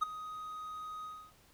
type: tone with ADSR envelope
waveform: triangle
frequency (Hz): 1252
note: D#6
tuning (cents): +10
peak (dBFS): -23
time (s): 0.01-1.33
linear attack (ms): 18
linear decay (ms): 12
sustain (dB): -16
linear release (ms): 290
effects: pink hiss -64 dBFS RMS until 1.53 s